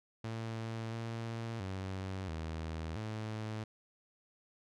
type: tone with pitch steps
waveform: sawtooth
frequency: 112.9 / 114.5 / 95.1 / 80.2 / 108.8 Hz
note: A2 / A#2 / F#2 / E2 / A2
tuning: +45 / -31 / +48 / -47 / -19 cents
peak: -34 dBFS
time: 0.24-3.64 s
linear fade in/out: 5 ms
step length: 680 ms
effects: low-pass 6000 Hz 12 dB/octave